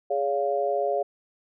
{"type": "chord", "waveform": "sine", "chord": "Db major", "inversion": "second", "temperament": "equal with one note detuned", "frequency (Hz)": [415.3, 565.4, 698.5], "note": ["Ab4", "Db5", "F5"], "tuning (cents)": [0, 34, 0], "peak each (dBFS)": [-28, -26, -27], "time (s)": [0.1, 1.03], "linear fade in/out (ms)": 10, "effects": []}